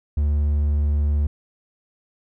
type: tone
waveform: triangle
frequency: 73.42 Hz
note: D2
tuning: in tune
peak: -15 dBFS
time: 0.17-1.27 s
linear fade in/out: 5 ms
effects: none